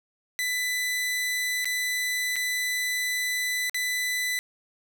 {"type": "tone with dropouts", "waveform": "sawtooth", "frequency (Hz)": 1995, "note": "B6", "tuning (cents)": 17, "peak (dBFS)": -22, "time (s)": [0.39, 4.39], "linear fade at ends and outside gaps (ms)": 0, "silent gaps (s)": [[1.645, 1.655], [2.358, 2.364], [3.696, 3.745]], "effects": []}